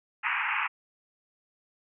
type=band-pass noise; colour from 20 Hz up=white; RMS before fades=-29 dBFS; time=0.23-0.68 s; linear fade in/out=20 ms; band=830 to 2700 Hz; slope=96 dB/octave; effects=none